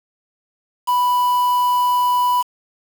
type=tone with quantisation; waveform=triangle; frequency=987.8 Hz; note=B5; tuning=in tune; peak=-12 dBFS; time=0.87-2.43 s; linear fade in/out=20 ms; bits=5; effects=none